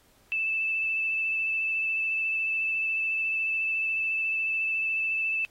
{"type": "tone with vibrato", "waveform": "sine", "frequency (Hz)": 2637, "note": "E7", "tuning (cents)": 0, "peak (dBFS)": -25, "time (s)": [0.32, 5.45], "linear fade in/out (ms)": 0, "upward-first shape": "sine", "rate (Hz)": 14, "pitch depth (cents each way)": 13, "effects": ["pink hiss -62 dBFS RMS until 5.5 s", "AAC 48 kbps"]}